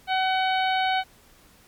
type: harmonic tone with a mistuned harmonic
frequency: 754 Hz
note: F#5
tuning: 32 cents sharp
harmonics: 1 / 2 / 3 / 4 / 5 / 6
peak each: -22 / -29 / -31 / -32 / -35 / -40 dBFS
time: 0.07-1.04 s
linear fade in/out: 50 ms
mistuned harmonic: 6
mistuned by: -76 cents
effects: pink hiss -55 dBFS RMS until 1.67 s + MP3 96 kbps